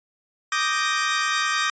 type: chord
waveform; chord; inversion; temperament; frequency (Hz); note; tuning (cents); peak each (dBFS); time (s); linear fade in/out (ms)
sawtooth; Eb major seventh; third; equal; 1174.7 / 1244.5 / 1568 / 1864.7; D6 / Eb6 / G6 / Bb6; 0 / 0 / 0 / 0; -23; 0.52-1.7; 2
effects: resampled to 16000 Hz